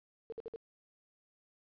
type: tone bursts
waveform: sine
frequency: 453.4 Hz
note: A#4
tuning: 48 cents flat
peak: -39 dBFS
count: 4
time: 0.3-0.56 s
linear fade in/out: 0 ms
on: 23 ms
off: 56 ms
effects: resampled to 11025 Hz + 12-bit